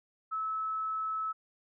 sine tone, 1300 Hz, E6, 24 cents flat, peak -31 dBFS, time 0.31-1.33 s, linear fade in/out 20 ms, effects none

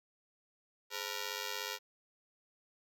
5% pulse ring-modulated tone, 470 Hz, A#4, 14 cents sharp, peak -23 dBFS, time 0.9-1.79 s, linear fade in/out 50 ms, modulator 48.4 Hz, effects none

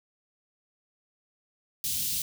white band-stop noise, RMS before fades -30 dBFS, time 1.84-2.22 s, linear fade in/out 2 ms, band 210 to 3100 Hz, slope 24 dB/octave, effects none

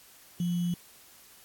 sine tone with sample-and-hold, 174.61 Hz, F3, in tune, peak -26 dBFS, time 0.4-0.74 s, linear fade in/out 2 ms, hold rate 3150 Hz, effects white hiss -55 dBFS RMS until 1.44 s + AAC 64 kbps

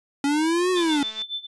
square linear two-way sweep, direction up then down, 277.2 to 372.2 to 277.2 Hz, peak -20 dBFS, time 0.24-1.03 s, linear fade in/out 2 ms, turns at 0.71 s
sine tone with tremolo, 3530 Hz, A7, 5 cents sharp, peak -25 dBFS, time 0.75-1.47 s, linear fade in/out 20 ms, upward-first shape sine, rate 7.1 Hz, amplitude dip 90%
click train, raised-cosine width 0.2 ms, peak -24 dBFS, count 99, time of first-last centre 0.77-1.22 s, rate 218 Hz
effects resampled to 24000 Hz

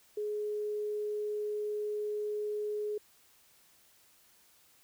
sine tone, 420 Hz, G#4, 19 cents sharp, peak -32 dBFS, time 0.17-2.98 s, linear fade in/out 5 ms, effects white hiss -64 dBFS RMS until 4.83 s

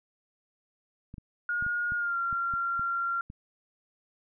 clicks, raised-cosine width 5 ms, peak -30 dBFS, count 9, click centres 1.141 / 1.182 / 1.625 / 1.665 / 1.921 / 2.328 / 2.538 / 2.795 / 3.301 s
sine tone with pitch glide, 1432 to 1378.4 Hz, F6 to F6, +43 to -23 cents, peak -27 dBFS, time 1.49-3.21 s, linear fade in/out 2 ms, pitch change -66 cents, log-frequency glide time 1.96-2.17 s
effects none

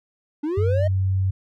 triangle linear sweep, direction up, 284.3 to 634 Hz, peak -20 dBFS, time 0.43-0.88 s, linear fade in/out 10 ms
sine tone, 95.1 Hz, F#2, 48 cents sharp, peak -18 dBFS, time 0.57-1.31 s, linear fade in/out 10 ms
effects none

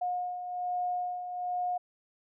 sine beating tone pair, 718 / 719.2 Hz, F5 / F#5, +48 / -49 cents, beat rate 1.2 Hz, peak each -39 / -31 dBFS, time 0.01-1.78 s, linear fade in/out 10 ms, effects none

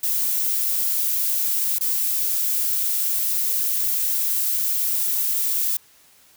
violet noise with dropouts, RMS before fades -22 dBFS, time 0.03-5.77 s, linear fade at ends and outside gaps 5 ms, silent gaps 1.786-1.808 s, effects white hiss -54 dBFS RMS until 6.36 s

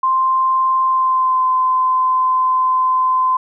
sine tone with pitch glide, 1046.5 to 1029.7 Hz, C6 to C6, 0 to -28 cents, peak -12 dBFS, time 0.03-3.37 s, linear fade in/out 5 ms, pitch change -28 cents, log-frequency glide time 0.84-1.46 s, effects none

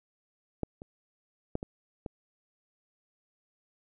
clicks, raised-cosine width 2 ms, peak -17 / -30 / -17 / -23 / -23 dBFS, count 5, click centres 0.633 / 0.819 / 1.554 / 1.629 / 2.062 s, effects none

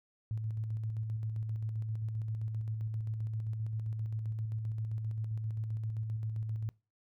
sine tone with tremolo, 109.9 Hz, A2, 2 cents flat, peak -32 dBFS, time 0.31-6.69 s, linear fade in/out 0 ms, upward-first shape square, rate 7.6 Hz, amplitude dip 30%, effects noise-tail reverb RT60 0.3 s tail -24 dB re dry

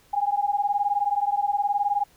sine beating tone pair, 806 / 825 Hz, G5 / G#5, +48 / -12 cents, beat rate 19 Hz, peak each -24 dBFS, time 0.13-2.04 s, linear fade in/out 10 ms, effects pink hiss -58 dBFS RMS until 2.16 s

